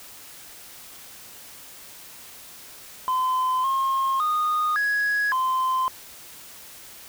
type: tone with pitch steps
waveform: sine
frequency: 1025 / 1071 / 1233 / 1669 / 1036 Hz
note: C6 / C6 / D#6 / G#6 / C6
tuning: -36 / +40 / -16 / +8 / -17 cents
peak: -18 dBFS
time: 3.08-5.88 s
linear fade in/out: 0 ms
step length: 560 ms
effects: tanh soft clip ceiling -19 dBFS + white hiss -44 dBFS RMS until 7.08 s